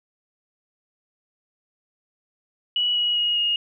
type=tone with pitch steps; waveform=sine; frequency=2934 / 2909 / 2884 / 2859 Hz; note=F#7 / F#7 / F#7 / F7; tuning=-15 / -30 / -45 / +40 cents; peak=-19 dBFS; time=2.76-3.56 s; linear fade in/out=2 ms; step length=200 ms; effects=none